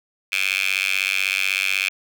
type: tone with high-pass filter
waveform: 10% pulse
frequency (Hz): 96.1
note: G2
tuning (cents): -34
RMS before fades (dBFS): -22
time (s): 0.32-1.89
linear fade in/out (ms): 5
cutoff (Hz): 2500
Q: 5.7
effects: none